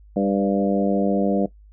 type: harmonic tone with a mistuned harmonic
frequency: 99.5 Hz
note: G2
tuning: 26 cents sharp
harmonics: 2 / 3 / 4 / 5 / 6 / 7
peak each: -21 / -24 / -29 / -25 / -26 / -30 dBFS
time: 0.16-1.46 s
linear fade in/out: 5 ms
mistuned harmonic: 6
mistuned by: -16 cents
effects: noise-tail reverb RT60 0.1 s tail -17 dB re dry + added 51 Hz sine -45 dBFS peak until 1.72 s